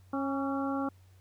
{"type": "harmonic tone with a mistuned harmonic", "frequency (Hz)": 273.4, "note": "C#4", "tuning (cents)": -24, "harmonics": [1, 2, 3, 4, 5], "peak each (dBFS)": [-31, -38, -38, -40, -40], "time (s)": [0.13, 0.89], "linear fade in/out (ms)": 5, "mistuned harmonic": 4, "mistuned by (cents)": 54, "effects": ["added 93 Hz sine -55 dBFS peak until 1.2 s", "pink hiss -68 dBFS RMS until 1.2 s"]}